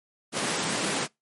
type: high-pass noise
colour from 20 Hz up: pink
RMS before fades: -28 dBFS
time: 0.32-1.08 s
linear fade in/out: 50 ms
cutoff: 160 Hz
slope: 24 dB/octave
effects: noise-tail reverb RT60 0.2 s tail -25 dB re dry + MP3 48 kbps